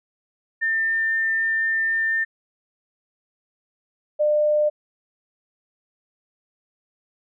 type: tone pair in turn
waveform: sine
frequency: 1799 / 600.3 Hz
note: A6 / D5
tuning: +38 / +38 cents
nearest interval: octave + perfect fifth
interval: 1900 cents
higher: first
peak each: -19 / -16 dBFS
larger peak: second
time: 0.61-2.25 / 4.19-4.7 s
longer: first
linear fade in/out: 20 ms
effects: none